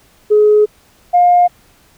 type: tone pair in turn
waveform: sine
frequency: 421.8 / 709 Hz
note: G#4 / F5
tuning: +27 / +26 cents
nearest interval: major sixth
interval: 899 cents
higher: second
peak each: -5 / -5 dBFS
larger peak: neither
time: 0.3-0.66 / 1.13-1.48 s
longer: first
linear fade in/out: 20 ms
effects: tanh soft clip ceiling -1 dBFS + pink hiss -50 dBFS RMS until 1.97 s